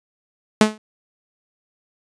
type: tone with exponential decay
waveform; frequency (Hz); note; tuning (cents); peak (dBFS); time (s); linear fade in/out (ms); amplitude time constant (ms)
sawtooth; 215; A3; -40; -3; 0.61-0.78; 2; 36
effects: resampled to 22050 Hz